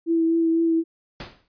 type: tone with vibrato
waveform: sine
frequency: 329.6 Hz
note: E4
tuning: in tune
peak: -17 dBFS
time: 0.06-0.84 s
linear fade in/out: 50 ms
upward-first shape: triangle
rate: 4 Hz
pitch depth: 20 cents each way
type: noise with exponential decay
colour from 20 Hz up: pink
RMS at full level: -32 dBFS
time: 1.2-1.48 s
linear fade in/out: 2 ms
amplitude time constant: 60 ms
effects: resampled to 11025 Hz